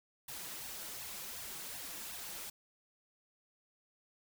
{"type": "noise with flanger", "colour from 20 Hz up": "white", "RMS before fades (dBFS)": -45, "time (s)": [0.28, 2.5], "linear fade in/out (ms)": 5, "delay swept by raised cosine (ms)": [1.1, 6.2], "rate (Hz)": 2.7, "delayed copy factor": 0.85, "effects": []}